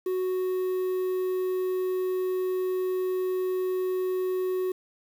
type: tone with quantisation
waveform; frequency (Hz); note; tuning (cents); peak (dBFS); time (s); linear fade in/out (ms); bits
triangle; 370; F#4; 0; -23; 0.06-4.72; 5; 8
effects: none